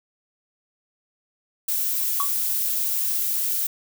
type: noise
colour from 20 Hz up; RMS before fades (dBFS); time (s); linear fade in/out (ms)
violet; -24; 1.68-3.67; 5
type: tone with exponential decay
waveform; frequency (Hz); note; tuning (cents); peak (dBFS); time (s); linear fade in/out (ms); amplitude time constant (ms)
triangle; 1125; C#6; +25; -17; 2.2-2.33; 1; 27
effects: none